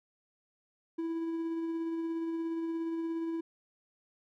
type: tone with tremolo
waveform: triangle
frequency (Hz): 329.6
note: E4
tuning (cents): 0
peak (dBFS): -29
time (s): 0.98-3.41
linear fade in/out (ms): 10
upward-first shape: sine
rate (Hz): 17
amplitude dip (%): 25
effects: none